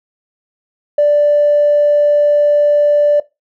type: tone with tanh clipping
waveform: triangle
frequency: 587 Hz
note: D5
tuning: 1 cent flat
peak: -7 dBFS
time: 0.98-3.2 s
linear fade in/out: 5 ms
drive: 4 dB
effects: noise-tail reverb RT60 0.2 s tail -18 dB re dry